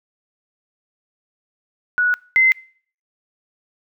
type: tone pair in turn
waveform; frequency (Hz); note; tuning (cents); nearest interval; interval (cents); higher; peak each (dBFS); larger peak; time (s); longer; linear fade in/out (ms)
sine; 1467 / 2064; F#6 / C7; -15 / -24; tritone; 591; second; -14 / -10; second; 1.98-2.14 / 2.36-2.52; neither; 0
effects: noise-tail reverb RT60 0.5 s tail -24 dB re dry